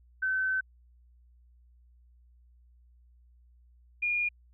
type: tone pair in turn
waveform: sine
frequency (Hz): 1529 / 2427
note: G6 / D#7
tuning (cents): -44 / -44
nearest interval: minor sixth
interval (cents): 800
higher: second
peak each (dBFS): -26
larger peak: neither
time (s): 0.22-0.61 / 4.02-4.29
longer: first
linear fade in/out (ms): 10
effects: added 60 Hz sine -57 dBFS peak until 4.53 s